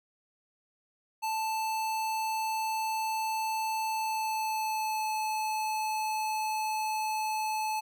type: tone with pitch glide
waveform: square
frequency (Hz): 880 to 865.9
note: A5 to A5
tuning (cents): 0 to -28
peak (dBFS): -30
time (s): 1.22-7.81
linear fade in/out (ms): 20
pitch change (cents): -28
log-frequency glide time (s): 3.88-5.12
effects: none